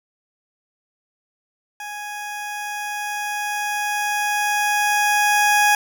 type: tone with level ramp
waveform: 20% pulse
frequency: 830.6 Hz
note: G#5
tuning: in tune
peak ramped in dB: -25 to -8 dBFS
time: 1.8-5.75 s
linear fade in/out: 2 ms
effects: none